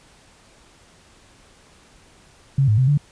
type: tone with pitch steps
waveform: sine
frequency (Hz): 136.8 / 106.5 / 129.8 / 145.2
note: C#3 / G#2 / C3 / D3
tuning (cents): -23 / +44 / -13 / -19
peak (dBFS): -13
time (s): 2.58-2.976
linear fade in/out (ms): 5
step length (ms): 99
effects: pink hiss -52 dBFS RMS until 3.11 s + resampled to 22050 Hz